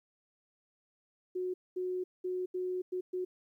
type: tone bursts at uneven times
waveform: sine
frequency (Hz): 366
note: F#4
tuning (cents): -19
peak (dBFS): -32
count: 6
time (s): 1.35-1.54 / 1.76-2.04 / 2.24-2.46 / 2.54-2.82 / 2.92-3.01 / 3.13-3.25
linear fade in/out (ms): 10
effects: 12-bit